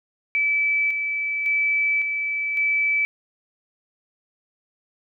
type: tone with tremolo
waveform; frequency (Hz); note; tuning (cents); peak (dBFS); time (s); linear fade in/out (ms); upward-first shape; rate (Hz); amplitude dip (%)
sine; 2307; D7; -31; -18; 0.35-3.05; 0; square; 0.9; 40
effects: none